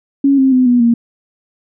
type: tone with pitch steps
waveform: sine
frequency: 277.2 / 265.8 / 254.8 / 244.3 / 234.2 Hz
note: C#4 / C4 / C4 / B3 / A#3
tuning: 0 / +27 / -46 / -19 / +8 cents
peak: -7 dBFS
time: 0.24-0.94 s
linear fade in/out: 5 ms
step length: 140 ms
effects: none

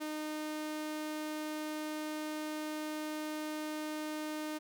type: tone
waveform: sawtooth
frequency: 306.6 Hz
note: D#4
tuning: 25 cents flat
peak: -33 dBFS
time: 0-4.59 s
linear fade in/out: 20 ms
effects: none

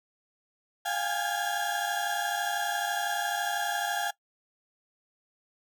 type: tone cluster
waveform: 35% pulse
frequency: 703 / 805 / 837 / 1624 / 1696 Hz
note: F5 / G5 / G#5 / G#6 / G#6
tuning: +11 / +46 / +13 / -39 / +36 cents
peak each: -32 / -31 / -36 / -35 / -34 dBFS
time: 0.85-4.11 s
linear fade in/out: 10 ms
effects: noise-tail reverb RT60 0.1 s tail -20 dB re dry

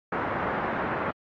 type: low-pass noise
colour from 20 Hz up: white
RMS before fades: -29 dBFS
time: 0.12-1.11 s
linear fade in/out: 5 ms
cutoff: 1500 Hz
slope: 24 dB/octave
effects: high-pass 100 Hz 12 dB/octave + AAC 32 kbps

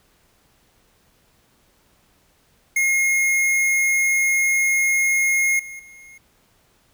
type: tone with level steps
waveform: square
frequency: 2149 Hz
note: C7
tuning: 46 cents sharp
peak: -17 / -34 / -43 dBFS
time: 2.76-6.18 s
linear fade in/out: 5 ms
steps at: 5.59 / 5.79 s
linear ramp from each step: 5 ms
effects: pink hiss -60 dBFS RMS until 6.93 s

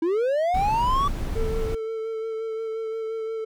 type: linear sweep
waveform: triangle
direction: up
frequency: 315.3 to 1161 Hz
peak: -18 dBFS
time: 0.02-1.08 s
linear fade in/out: 5 ms
type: noise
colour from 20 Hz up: brown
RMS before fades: -27 dBFS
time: 0.54-1.75 s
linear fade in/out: 5 ms
type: tone with vibrato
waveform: triangle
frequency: 445.4 Hz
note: A4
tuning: 21 cents sharp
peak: -25 dBFS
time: 1.35-3.45 s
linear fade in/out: 10 ms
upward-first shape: sine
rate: 5.7 Hz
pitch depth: 19 cents each way
effects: none

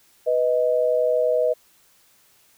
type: tone pair together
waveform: sine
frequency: 493.9 / 625.7 Hz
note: B4 / D#5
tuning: 0 / +10 cents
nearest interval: major third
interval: 410 cents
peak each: -20 dBFS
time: 0.26-1.54 s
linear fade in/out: 20 ms
effects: white hiss -58 dBFS RMS until 2.57 s

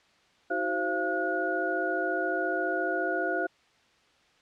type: tone cluster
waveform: sine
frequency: 321.2 / 375.6 / 525 / 686 / 1450 Hz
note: E4 / F#4 / C5 / F5 / F#6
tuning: -45 / +26 / +6 / -31 / -35 cents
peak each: -35 / -33 / -35 / -31 / -31 dBFS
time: 0.5-3.47 s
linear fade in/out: 10 ms
effects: white hiss -63 dBFS RMS until 4.41 s + low-pass 4000 Hz 12 dB/octave

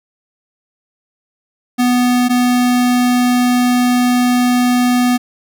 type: tone pair in turn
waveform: square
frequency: 246.9 / 246.9 Hz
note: B3 / B3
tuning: 0 / 0 cents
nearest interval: unison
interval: 0 cents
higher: neither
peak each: -11 dBFS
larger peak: neither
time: 1.78-2.29 / 2.29-5.18 s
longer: second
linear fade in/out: 20 ms
effects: none

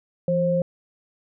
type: tone pair together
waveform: sine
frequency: 170 / 531.7 Hz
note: F3 / C5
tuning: -46 / +28 cents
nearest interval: octave + minor sixth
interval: 1974 cents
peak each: -23 / -20 dBFS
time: 0.28-0.62 s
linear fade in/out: 2 ms
effects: none

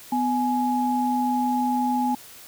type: tone pair together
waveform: sine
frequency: 250 / 838.6 Hz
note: B3 / G#5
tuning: +21 / +17 cents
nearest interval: octave + major sixth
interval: 2096 cents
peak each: -23 dBFS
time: 0.12-2.15 s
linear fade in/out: 5 ms
effects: white hiss -45 dBFS RMS until 2.47 s

